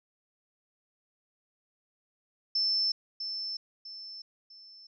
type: tone with echo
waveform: sine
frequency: 5300 Hz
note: E8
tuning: 9 cents sharp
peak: -25 dBFS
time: 2.55-2.92 s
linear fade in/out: 5 ms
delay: 650 ms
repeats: 3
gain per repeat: -8 dB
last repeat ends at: 4.87 s
effects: none